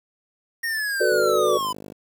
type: linear sweep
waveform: square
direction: down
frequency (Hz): 1864.7 to 990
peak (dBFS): -24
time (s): 0.63-1.73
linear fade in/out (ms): 10
type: chord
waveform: sine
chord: B minor seventh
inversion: second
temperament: equal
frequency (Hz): 370 / 440 / 493.9 / 587.3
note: F#4 / A4 / B4 / D5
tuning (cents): 0 / 0 / 0 / 0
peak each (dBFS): -23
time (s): 1-1.58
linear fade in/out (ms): 10
type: click train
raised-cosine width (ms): 2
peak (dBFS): -24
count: 42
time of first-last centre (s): 1.12-1.921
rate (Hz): 51.2
effects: high-pass 150 Hz 12 dB/octave + 8-bit